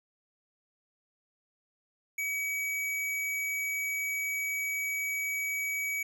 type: tone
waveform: square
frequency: 2272 Hz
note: C#7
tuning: 42 cents sharp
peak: -31 dBFS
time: 2.18-6.03 s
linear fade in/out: 5 ms
effects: none